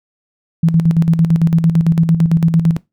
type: tone with tremolo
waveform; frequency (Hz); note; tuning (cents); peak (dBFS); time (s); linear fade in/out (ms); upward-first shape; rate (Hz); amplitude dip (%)
sine; 164.81; E3; 0; -7; 0.63-2.77; 5; square; 8.9; 65
effects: noise-tail reverb RT60 0.2 s tail -20 dB re dry

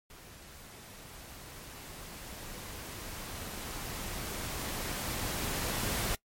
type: noise with level ramp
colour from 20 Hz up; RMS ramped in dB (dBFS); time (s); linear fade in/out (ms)
pink; -52 to -32; 0.1-6.15; 2
effects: noise-tail reverb RT60 0.1 s tail -21 dB re dry + MP3 64 kbps

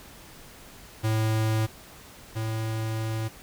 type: tone pair in turn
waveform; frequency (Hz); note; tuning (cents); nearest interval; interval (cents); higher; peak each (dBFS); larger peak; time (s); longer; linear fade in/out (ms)
square; 110 / 110.89; A2 / A2; 0 / +14; unison; 14; second; -23 / -28; first; 1.03-1.67 / 2.35-3.29; second; 20
effects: pink hiss -48 dBFS RMS until 3.42 s

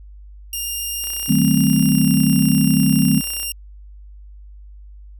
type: tone with pitch glide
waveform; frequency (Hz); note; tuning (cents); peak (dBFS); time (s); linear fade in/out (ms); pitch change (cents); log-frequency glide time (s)
5% pulse; 2807 to 2789; F7 to F7; +8 to -3; -15; 0.53-3.52; 2; -11; 1.61-2.07
type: click train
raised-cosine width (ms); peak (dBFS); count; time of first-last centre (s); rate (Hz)
0.3; -22; 77; 1.04-3.43; 31.8
type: chord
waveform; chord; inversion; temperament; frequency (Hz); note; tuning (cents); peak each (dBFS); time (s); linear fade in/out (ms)
sine; D# diminished seventh; none; equal with one note detuned; 155.56 / 189.87 / 220 / 261.6; D#3 / F#3 / A3 / C4; 0 / +45 / 0 / 0; -18; 1.28-3.21; 20
effects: added 50 Hz sine -37 dBFS peak until 5.19 s

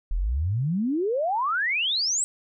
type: exponential sweep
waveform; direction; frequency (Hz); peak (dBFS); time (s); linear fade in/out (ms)
sine; up; 36.31 to 8170; -22; 0.11-2.24; 0
effects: none

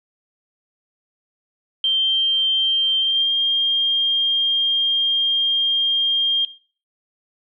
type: tone with pitch glide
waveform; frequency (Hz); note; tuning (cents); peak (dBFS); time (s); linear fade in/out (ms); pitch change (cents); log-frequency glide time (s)
sine; 3151 to 3210; G7 to G7; +8 to +40; -15; 1.84-6.45; 2; +32; 2.99-3.33
effects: noise-tail reverb RT60 0.4 s tail -17 dB re dry

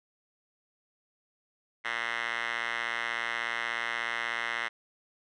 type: tone with band-pass filter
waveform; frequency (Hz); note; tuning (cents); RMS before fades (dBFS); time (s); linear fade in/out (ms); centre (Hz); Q
5% pulse; 116.54; A#2; 0; -33; 1.84-4.69; 20; 2100; 8.9
effects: resampled to 24000 Hz

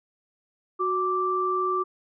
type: tone pair together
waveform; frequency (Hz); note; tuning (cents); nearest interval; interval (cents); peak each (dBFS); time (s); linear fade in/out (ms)
sine; 369.2 / 1172; F#4 / D6; -4 / -4; octave + minor sixth; 2000; -27 / -24; 0.79-1.84; 20
effects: none

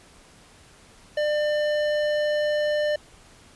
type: tone with hard clipping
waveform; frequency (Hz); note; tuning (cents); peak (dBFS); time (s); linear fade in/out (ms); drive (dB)
sine; 598; D5; +31; -23; 1.17-2.96; 5; 13
effects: pink hiss -52 dBFS RMS until 3.55 s + resampled to 24000 Hz

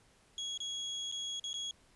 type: tone with dropouts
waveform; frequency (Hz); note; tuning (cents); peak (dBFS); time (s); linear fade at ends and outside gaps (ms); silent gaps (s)
35% pulse; 3322; G#7; 0; -35; 0.38-1.71; 1; 0.576-0.603 / 1.115-1.123 / 1.397-1.44 / 1.531-1.541
effects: pink hiss -66 dBFS RMS until 1.95 s + resampled to 24000 Hz

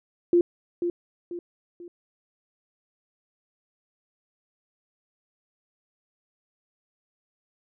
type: tone with echo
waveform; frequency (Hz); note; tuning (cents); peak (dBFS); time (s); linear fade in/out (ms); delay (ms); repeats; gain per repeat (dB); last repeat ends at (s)
sine; 347.7; F4; -8; -15; 0.33-0.41; 2; 490; 3; -8; 1.88
effects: none

